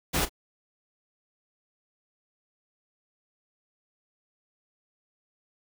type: noise with echo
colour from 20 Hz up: pink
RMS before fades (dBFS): -26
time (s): 0.13-0.26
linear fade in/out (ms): 20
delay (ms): 35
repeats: 1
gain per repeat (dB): -15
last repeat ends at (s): 0.295
effects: none